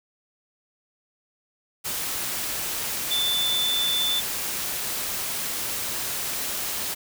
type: tone in noise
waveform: sine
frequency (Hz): 3520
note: A7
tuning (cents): 0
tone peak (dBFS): -22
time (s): 3.1-4.21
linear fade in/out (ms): 20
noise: white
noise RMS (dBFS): -29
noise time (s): 1.84-6.95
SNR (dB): +4
effects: none